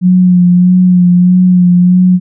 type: tone with vibrato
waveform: sine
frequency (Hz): 180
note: F#3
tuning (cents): -47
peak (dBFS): -3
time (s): 0.01-2.2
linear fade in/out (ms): 50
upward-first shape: sine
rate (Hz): 1.6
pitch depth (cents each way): 28
effects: none